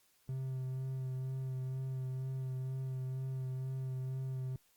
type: tone with vibrato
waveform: triangle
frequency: 130.81 Hz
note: C3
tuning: in tune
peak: -34 dBFS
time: 0.29-4.56 s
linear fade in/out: 2 ms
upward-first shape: sine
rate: 2.1 Hz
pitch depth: 18 cents each way
effects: white hiss -71 dBFS RMS until 4.76 s + Opus 48 kbps